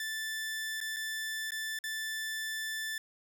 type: tone with dropouts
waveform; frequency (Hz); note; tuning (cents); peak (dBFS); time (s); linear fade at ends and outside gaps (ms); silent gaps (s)
sawtooth; 1760; A6; 0; -31; 0-2.98; 2; 0.804-0.812 / 0.963-0.967 / 1.507-1.519 / 1.789-1.839
effects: none